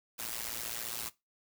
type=noise with amplitude modulation; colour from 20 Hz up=white; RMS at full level=-35 dBFS; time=0.18-1.1 s; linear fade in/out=20 ms; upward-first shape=sine; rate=115 Hz; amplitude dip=90%; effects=noise-tail reverb RT60 0.2 s tail -18 dB re dry